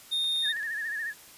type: tone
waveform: triangle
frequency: 3669 Hz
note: A#7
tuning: 28 cents flat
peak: -24 dBFS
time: 0.11-0.53 s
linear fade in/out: 20 ms
type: clicks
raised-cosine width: 0.2 ms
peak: -32 dBFS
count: 5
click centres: 0.243 / 0.361 / 0.457 / 0.567 / 0.63 s
type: tone with vibrato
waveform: sine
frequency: 1760 Hz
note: A6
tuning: in tune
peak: -30 dBFS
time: 0.42-1.14 s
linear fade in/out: 50 ms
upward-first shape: sine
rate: 14 Hz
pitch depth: 92 cents each way
effects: white hiss -51 dBFS RMS until 1.37 s + resampled to 32000 Hz